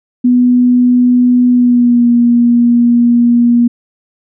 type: tone with pitch glide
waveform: sine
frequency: 246.9 to 238.5 Hz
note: B3 to A#3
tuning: 0 to +40 cents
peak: -5 dBFS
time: 0.24-3.68 s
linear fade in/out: 10 ms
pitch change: -60 cents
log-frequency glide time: 1.5-2.08 s
effects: none